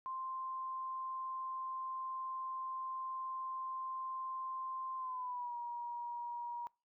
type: tone with pitch glide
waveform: sine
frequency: 1046.5 to 954.1 Hz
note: C6 to A#5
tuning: 0 to +40 cents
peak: -39 dBFS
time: 0.06-6.67 s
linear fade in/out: 0 ms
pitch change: -160 cents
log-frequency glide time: 4.97-5.56 s
effects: noise-tail reverb RT60 0.3 s tail -24 dB re dry